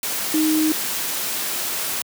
sine tone in noise, 311.1 Hz, D#4, in tune, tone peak -16 dBFS, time 0.34-0.72 s, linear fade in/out 2 ms, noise white, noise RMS -25 dBFS, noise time 0.03-2.02 s, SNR +6 dB, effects high-pass 150 Hz 12 dB/octave

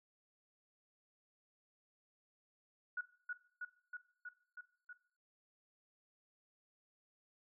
sine tone with echo, 1461 Hz, F#6, 22 cents flat, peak -37 dBFS, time 2.97-3.01 s, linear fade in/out 5 ms, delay 320 ms, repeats 6, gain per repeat -2 dB, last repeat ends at 4.93 s, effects noise-tail reverb RT60 0.5 s tail -17 dB re dry

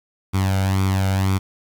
sawtooth tone with flanger, 95.9 Hz, G2, 37 cents flat, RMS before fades -19 dBFS, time 0.33-1.39 s, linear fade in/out 20 ms, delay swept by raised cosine 0.86 to 1.38 ms, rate 2 Hz, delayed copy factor +0.7, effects 9-bit

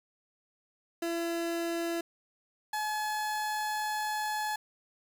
30% pulse tone pair in turn, 337.1 / 852.4 Hz, E4 / G#5, +39 / +45 cents, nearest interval octave + major third, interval 1606 cents, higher second, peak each -28 dBFS, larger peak neither, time 1.02-2.01 / 2.73-4.56 s, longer second, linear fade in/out 5 ms, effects 9-bit

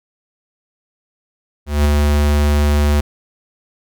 square tone with ADSR envelope, 73.42 Hz, D2, in tune, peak -10 dBFS, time 1.66-3.01 s, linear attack 190 ms, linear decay 10 ms, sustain -2 dB, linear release 9 ms, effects none

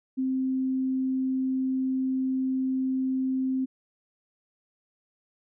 sine tone, 261.6 Hz, C4, in tune, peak -24 dBFS, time 0.17-3.66 s, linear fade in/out 20 ms, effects none

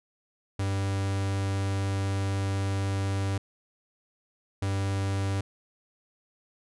45% pulse tone pair in turn, 98 / 98 Hz, G2 / G2, 0 / 0 cents, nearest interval unison, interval 0 cents, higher neither, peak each -26 dBFS, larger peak neither, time 0.59-3.38 / 4.62-5.41 s, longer first, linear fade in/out 5 ms, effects resampled to 24000 Hz

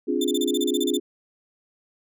sine chord, D half-diminished seventh, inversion third, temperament equal, 261.6 / 293.7 / 349.2 / 415.3 Hz, C4 / D4 / F4 / Ab4, 0 / 0 / 0 / 0 cents, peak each -27 / -27 / -26 / -27 dBFS, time 0.07-1 s, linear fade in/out 20 ms
sawtooth tone bursts, 3554 Hz, A7, 17 cents sharp, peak -23 dBFS, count 12, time 0.21-0.971 s, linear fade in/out 5 ms, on 35 ms, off 31 ms
effects none

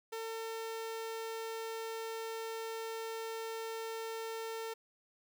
sawtooth tone, 450 Hz, A4, 39 cents sharp, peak -35 dBFS, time 0.12-4.74 s, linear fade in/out 10 ms, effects none

